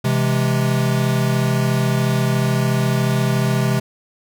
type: chord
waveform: square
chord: C augmented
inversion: none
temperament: equal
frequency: 130.81 / 164.81 / 207.7 Hz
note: C3 / E3 / G#3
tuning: 0 / 0 / 0 cents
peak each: -18 / -24 / -23 dBFS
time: 0.04-3.8 s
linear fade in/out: 10 ms
effects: none